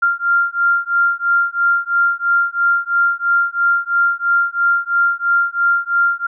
sine beating tone pair, 1390 / 1393 Hz, F6 / F6, -9 / -5 cents, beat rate 3 Hz, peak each -16 dBFS, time 0.02-6.27 s, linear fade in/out 10 ms, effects none

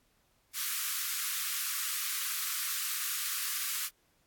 white high-pass noise, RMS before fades -34 dBFS, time 0.53-3.9 s, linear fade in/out 50 ms, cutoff 1100 Hz, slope 96 dB/octave, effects pink hiss -71 dBFS RMS until 4.26 s + AAC 64 kbps

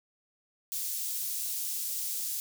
white high-pass noise, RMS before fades -34 dBFS, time 0.72-2.4 s, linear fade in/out 0 ms, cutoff 5500 Hz, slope 12 dB/octave, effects none

